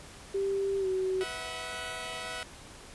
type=tone with pitch glide; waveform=sine; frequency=392.5 to 376.1 Hz; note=G4 to F#4; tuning=+2 to +28 cents; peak=-27 dBFS; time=0.34-1.24 s; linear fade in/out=10 ms; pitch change=-74 cents; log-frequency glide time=0.79-0.87 s
type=chord; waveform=10% pulse; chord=B suspended fourth; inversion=none; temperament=equal with one note detuned; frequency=493.9 / 647.6 / 740 Hz; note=B4 / E5 / F#5; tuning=0 / -31 / 0 cents; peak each=-34 / -31 / -33 dBFS; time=1.21-2.43 s; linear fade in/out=0 ms
effects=pink hiss -49 dBFS RMS until 2.94 s + resampled to 24000 Hz